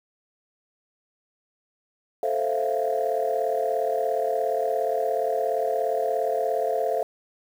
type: chord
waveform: sine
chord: F major seventh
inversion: first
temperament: equal with one note detuned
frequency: 440 / 523.3 / 659.3 / 696.4 Hz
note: A4 / C5 / E5 / F5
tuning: 0 / 0 / 0 / -5 cents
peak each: -27 dBFS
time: 2.23-7.03 s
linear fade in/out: 2 ms
effects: tanh soft clip ceiling -14 dBFS + 8-bit